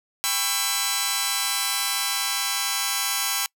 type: chord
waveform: 5% pulse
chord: C# half-diminished seventh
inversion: second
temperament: just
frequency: 798.3 / 997.9 / 1108.7 / 1330.5 Hz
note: G5 / B5 / C#6 / E6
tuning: +31 / +18 / 0 / +16 cents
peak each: -17 dBFS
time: 0.24-3.46 s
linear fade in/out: 0 ms
effects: noise-tail reverb RT60 0.1 s tail -26 dB re dry